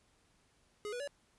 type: tone with pitch steps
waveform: square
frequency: 417.5 / 488 / 570.3 Hz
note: G#4 / B4 / C#5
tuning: +9 / -21 / +49 cents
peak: -39 dBFS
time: 0.85-1.075 s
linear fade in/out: 0 ms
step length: 75 ms
effects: pink hiss -71 dBFS RMS until 1.38 s + resampled to 24000 Hz